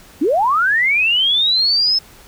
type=linear sweep; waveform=sine; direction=up; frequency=254.3 to 5274 Hz; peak=-12 dBFS; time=0.21-1.99 s; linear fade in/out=10 ms; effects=pink hiss -44 dBFS RMS until 2.27 s